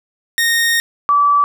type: tone pair in turn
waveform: sawtooth / sine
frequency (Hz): 1853 / 1154.3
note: A#6 / D6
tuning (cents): -11 / -30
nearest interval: minor sixth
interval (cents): 819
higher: first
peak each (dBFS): -9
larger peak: neither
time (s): 0.38-0.8 / 1.09-1.44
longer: first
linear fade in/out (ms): 0
effects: none